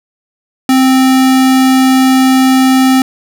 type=tone; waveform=square; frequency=261.6 Hz; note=C4; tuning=in tune; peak=-6 dBFS; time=0.69-3.02 s; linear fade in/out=2 ms; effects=none